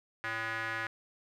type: tone with band-pass filter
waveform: square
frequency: 112.5 Hz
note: A2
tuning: 39 cents sharp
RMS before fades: -36 dBFS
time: 0.24-0.87 s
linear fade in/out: 0 ms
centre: 1700 Hz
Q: 3.5
effects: none